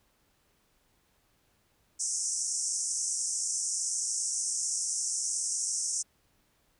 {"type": "band-pass noise", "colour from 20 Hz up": "pink", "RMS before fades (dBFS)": -32, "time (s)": [1.99, 6.03], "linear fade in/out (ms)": 20, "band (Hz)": [5500, 9300], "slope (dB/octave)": 96, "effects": ["pink hiss -70 dBFS RMS until 6.79 s"]}